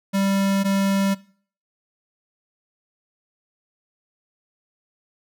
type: tone pair in turn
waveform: square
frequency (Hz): 196 / 196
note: G3 / G3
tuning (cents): 0 / 0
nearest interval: unison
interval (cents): 0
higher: neither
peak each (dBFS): -19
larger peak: neither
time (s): 0.13-0.64 / 0.64-1.15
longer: neither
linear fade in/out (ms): 20
effects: noise-tail reverb RT60 0.5 s tail -21 dB re dry